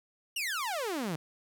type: exponential sweep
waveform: sawtooth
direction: down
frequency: 2945 to 146.83 Hz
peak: -28 dBFS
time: 0.36-1.16 s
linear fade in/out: 5 ms
effects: 11-bit